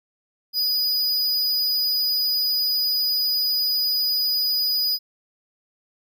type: tone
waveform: square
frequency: 4944 Hz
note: D#8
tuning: 12 cents flat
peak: -20 dBFS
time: 0.53-4.99 s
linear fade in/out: 50 ms
effects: none